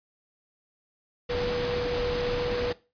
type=tone in noise; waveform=sine; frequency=487.3 Hz; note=B4; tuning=23 cents flat; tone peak=-27 dBFS; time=1.29-2.73 s; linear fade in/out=10 ms; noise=pink; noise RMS=-32 dBFS; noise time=1.29-2.73 s; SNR=+2 dB; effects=noise-tail reverb RT60 0.3 s tail -19 dB re dry + resampled to 11025 Hz